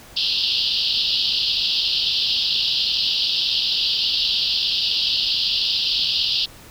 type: band-pass noise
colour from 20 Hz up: white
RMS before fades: -21 dBFS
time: 0.16-6.46 s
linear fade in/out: 10 ms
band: 2800 to 5000 Hz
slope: 96 dB/octave
effects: pink hiss -44 dBFS RMS until 6.7 s